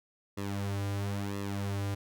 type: tone with flanger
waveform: sawtooth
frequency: 100 Hz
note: G2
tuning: 35 cents sharp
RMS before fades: -34 dBFS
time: 0.37-1.95 s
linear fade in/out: 10 ms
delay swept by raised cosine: 1.3 to 4.6 ms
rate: 0.99 Hz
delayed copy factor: -0.7
effects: none